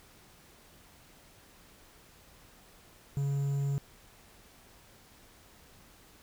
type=tone with quantisation; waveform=triangle; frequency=140 Hz; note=C#3; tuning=18 cents sharp; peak=-26 dBFS; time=3.17-3.78 s; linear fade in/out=0 ms; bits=9; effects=pink hiss -58 dBFS RMS until 6.22 s